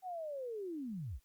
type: linear sweep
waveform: sine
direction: down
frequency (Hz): 762 to 41.46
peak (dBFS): -39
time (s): 0.02-1.2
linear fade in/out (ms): 50
effects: white hiss -75 dBFS RMS until 1.24 s + Opus 48 kbps